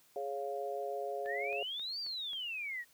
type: chord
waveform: sine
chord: Db major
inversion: second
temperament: equal with one note detuned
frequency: 417.2 / 554.4 / 698.5 Hz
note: Ab4 / Db5 / F5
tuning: +8 / 0 / 0 cents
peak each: -40 dBFS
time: 0.16-1.63 s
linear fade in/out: 2 ms
type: exponential two-way sweep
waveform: sine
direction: up then down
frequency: 1706 to 4783 to 1842 Hz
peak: -37 dBFS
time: 1.25-2.85 s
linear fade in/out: 50 ms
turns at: 2 s
type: click train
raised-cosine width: 0.3 ms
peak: -38 dBFS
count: 5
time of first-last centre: 1.26-2.332 s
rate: 3.73 Hz
effects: white hiss -66 dBFS RMS until 2.93 s